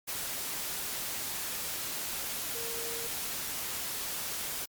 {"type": "tone in noise", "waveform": "sine", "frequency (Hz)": 463.1, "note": "A#4", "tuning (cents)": -11, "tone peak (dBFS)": -42, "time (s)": [2.54, 3.08], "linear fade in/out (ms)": 20, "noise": "white", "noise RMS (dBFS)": -36, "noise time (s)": [0.07, 4.66], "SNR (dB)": -9, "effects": ["Opus 48 kbps"]}